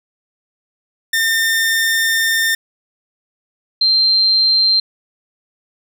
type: tone pair in turn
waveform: sawtooth / sine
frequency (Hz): 1809 / 4151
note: A6 / C8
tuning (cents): +48 / -15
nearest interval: octave + major second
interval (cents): 1437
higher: second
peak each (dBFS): -10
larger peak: neither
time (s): 1.13-2.55 / 3.81-4.8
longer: first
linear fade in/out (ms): 5
effects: none